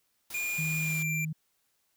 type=noise; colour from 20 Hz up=white; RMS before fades=-43 dBFS; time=0.3-1.03 s; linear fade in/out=5 ms
type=tone with pitch glide; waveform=square; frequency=2422 to 2364 Hz; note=D#7 to D7; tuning=-47 to +11 cents; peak=-31 dBFS; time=0.34-1.25 s; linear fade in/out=5 ms; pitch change=-42 cents; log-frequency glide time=0.76-1.02 s
type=tone; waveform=sine; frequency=156.9 Hz; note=D#3; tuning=15 cents sharp; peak=-31 dBFS; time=0.58-1.33 s; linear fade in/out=10 ms
effects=white hiss -74 dBFS RMS until 1.96 s